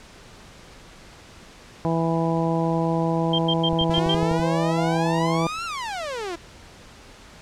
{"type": "harmonic tone", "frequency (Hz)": 164.81, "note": "E3", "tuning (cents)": 0, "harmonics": [1, 2, 3, 4, 5, 6], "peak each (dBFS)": [-23, -26, -28, -29, -30, -31], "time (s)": [1.85, 5.47], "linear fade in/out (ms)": 0}
{"type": "tone bursts", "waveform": "sine", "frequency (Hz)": 3171, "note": "G7", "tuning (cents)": 19, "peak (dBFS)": -21, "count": 6, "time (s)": [3.33, 4.146], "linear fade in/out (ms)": 5, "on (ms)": 56, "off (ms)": 96}
{"type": "click train", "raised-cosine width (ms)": 5, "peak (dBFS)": -18, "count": 9, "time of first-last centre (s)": [3.73, 4.397], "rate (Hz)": 12}
{"type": "exponential two-way sweep", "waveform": "sawtooth", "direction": "up then down", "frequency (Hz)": [326.4, 1396.9, 326.4], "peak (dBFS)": -24, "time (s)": [3.9, 6.36], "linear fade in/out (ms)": 10, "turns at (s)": 5.65}
{"effects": ["pink hiss -46 dBFS RMS until 7.41 s", "low-pass 7000 Hz 12 dB/octave"]}